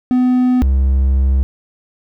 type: tone pair in turn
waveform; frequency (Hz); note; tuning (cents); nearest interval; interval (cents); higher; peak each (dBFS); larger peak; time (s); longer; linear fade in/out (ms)
triangle; 251.4 / 66.59; B3 / C2; +31 / +31; octave + major seventh; 2300; first; -8; neither; 0.11-0.62 / 0.62-1.43; second; 0
effects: none